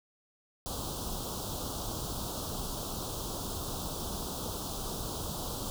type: band-stop noise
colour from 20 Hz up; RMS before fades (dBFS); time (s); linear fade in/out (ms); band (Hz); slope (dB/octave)
pink; -37; 0.66-5.7; 0; 1300 to 3200; 48
effects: none